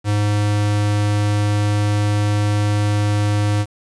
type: tone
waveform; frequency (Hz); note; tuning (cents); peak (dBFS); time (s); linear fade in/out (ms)
square; 103.83; G#2; 0; -16; 0.04-3.66; 50
effects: resampled to 22050 Hz + 7-bit